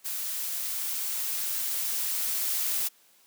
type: noise with level ramp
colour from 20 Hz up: blue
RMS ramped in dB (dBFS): -33 to -28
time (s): 0.04-2.89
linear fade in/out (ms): 20
effects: white hiss -61 dBFS RMS until 3.26 s + high-pass 200 Hz 12 dB/octave